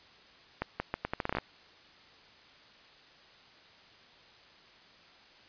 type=accelerating click train; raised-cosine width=0.5 ms; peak=-16 dBFS; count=12; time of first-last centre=0.62-1.385 s; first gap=180 ms; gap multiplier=0.78; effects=white hiss -57 dBFS RMS until 5.48 s + resampled to 11025 Hz